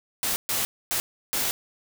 white noise bursts at uneven times, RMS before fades -26 dBFS, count 4, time 0.23-0.36 / 0.49-0.65 / 0.91-1 / 1.33-1.51 s, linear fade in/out 0 ms, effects none

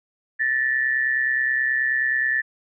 sine tone pair together, 1760 / 1889.4 Hz, A6 / A#6, 0 / +23 cents, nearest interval minor second, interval 123 cents, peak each -20 / -25 dBFS, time 0.39-2.42 s, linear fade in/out 20 ms, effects none

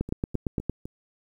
two click trains, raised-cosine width 3 ms, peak -13 / -23 dBFS, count 7 / 4, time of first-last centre 0.01-0.696 / 0.09-0.855 s, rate 8.74 / 3.92 Hz, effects 9-bit

